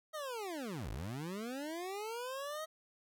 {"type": "linear two-way sweep", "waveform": "25% pulse", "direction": "down then up", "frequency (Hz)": [639, 46.23, 639], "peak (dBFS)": -36, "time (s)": [0.13, 2.66], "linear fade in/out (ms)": 20, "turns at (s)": 0.9, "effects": []}